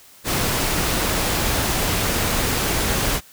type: noise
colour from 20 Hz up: pink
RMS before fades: -21 dBFS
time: 0.24-3.21 s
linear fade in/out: 50 ms
effects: white hiss -48 dBFS RMS until 3.32 s